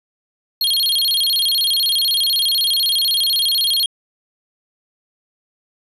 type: tone with vibrato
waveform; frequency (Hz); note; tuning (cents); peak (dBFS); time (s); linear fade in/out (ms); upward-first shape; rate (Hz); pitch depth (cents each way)
square; 3729; A#7; 0; -15; 0.61-3.86; 2; square; 16; 240
effects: resampled to 32000 Hz